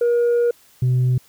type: tone pair in turn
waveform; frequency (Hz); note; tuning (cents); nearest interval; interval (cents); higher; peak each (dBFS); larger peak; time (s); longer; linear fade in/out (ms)
sine; 476.2 / 126.41; A#4 / B2; +37 / +41; octave + major seventh; 2296; first; -12; neither; 0.01-0.51 / 0.82-1.18; first; 5
effects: tanh soft clip ceiling -13 dBFS + white hiss -53 dBFS RMS until 1.28 s